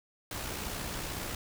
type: noise with amplitude modulation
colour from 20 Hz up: pink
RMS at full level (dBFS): -36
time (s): 0.31-1.35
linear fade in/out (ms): 2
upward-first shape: sine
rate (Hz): 62.1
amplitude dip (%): 35
effects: none